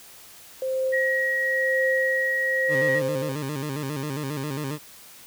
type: tone with tremolo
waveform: sine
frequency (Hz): 523.3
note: C5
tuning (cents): 0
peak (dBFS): -21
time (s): 0.62-3.32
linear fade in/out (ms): 2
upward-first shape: triangle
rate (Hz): 1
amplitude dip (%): 70
type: tone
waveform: sine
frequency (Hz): 1900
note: A#6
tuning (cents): +33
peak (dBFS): -22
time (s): 0.92-3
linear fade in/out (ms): 20
type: tone with vibrato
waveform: 20% pulse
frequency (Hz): 142.6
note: C#3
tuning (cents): +49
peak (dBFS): -23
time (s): 2.68-4.79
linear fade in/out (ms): 50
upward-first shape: square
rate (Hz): 7.4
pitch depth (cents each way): 100
effects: white hiss -47 dBFS RMS until 5.26 s